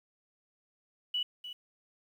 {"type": "tone with echo", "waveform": "sine", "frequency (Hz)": 2951, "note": "F#7", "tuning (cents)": -5, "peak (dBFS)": -29, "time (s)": [1.14, 1.23], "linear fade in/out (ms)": 5, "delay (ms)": 300, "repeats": 1, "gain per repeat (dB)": -11, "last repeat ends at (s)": 1.53, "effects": ["10-bit"]}